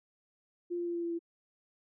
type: tone with pitch steps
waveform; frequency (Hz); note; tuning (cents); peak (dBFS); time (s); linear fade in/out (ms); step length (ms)
sine; 349.2 / 346.8 / 344.4 / 342 / 339.7 / 337.3; F4 / F4 / F4 / F4 / F4 / E4; 0 / -12 / -24 / -36 / -48 / +40; -32; 0.7-1.192; 20; 82
effects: none